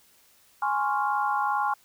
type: chord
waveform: sine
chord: Db major seventh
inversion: second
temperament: equal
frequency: 830.6 / 1046.5 / 1108.7 / 1396.9 Hz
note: Ab5 / C6 / Db6 / F6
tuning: 0 / 0 / 0 / 0 cents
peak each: -26 / -30 / -30 / -31 dBFS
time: 0.62-1.74 s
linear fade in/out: 5 ms
effects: white hiss -60 dBFS RMS until 1.84 s